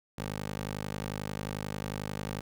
15% pulse tone with high-pass filter, 51.2 Hz, G#1, 24 cents flat, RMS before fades -37 dBFS, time 0.18-2.41 s, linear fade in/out 5 ms, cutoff 120 Hz, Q 0.56, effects none

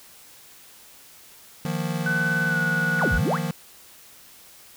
square chord, Eb suspended second, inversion none, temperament just, 155.56 / 175.01 / 233.3 Hz, Eb3 / F3 / Bb3, 0 / +4 / +2 cents, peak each -29 / -29 / -34 dBFS, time 1.65-3.51 s, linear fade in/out 2 ms
sine tone with pitch glide, 1504 to 1463.7 Hz, F#6 to F#6, +28 to -19 cents, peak -22 dBFS, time 2.06-3.18 s, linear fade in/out 5 ms, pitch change -47 cents, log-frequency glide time 2.47-2.57 s
sine exponential two-way sweep, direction down then up, 2637 to 43.65 to 2317 Hz, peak -21 dBFS, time 2.98-3.39 s, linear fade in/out 50 ms, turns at 3.15 s
effects white hiss -49 dBFS RMS until 4.76 s

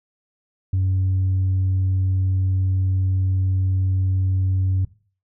sine tone, 94.2 Hz, F#2, 32 cents sharp, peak -15 dBFS, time 0.73-4.85 s, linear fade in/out 5 ms, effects noise-tail reverb RT60 0.4 s tail -19 dB re dry + tanh soft clip ceiling -15 dBFS

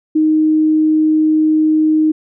sine tone, 311.1 Hz, D#4, in tune, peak -9 dBFS, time 0.15-2.12 s, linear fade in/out 10 ms, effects none

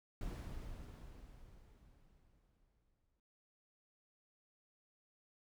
brown noise with exponential decay, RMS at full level -42 dBFS, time 0.21-3.2 s, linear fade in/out 2 ms, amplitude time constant 650 ms, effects none

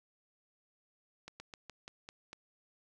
slowing click train, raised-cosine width 0.2 ms, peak -29 dBFS, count 7, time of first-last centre 1.28-2.33 s, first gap 120 ms, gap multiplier 1.15, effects none

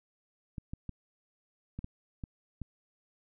clicks, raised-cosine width 5 ms, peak -26 dBFS, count 7, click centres 0.582 / 0.735 / 0.893 / 1.79 / 1.844 / 2.238 / 2.617 s, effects none

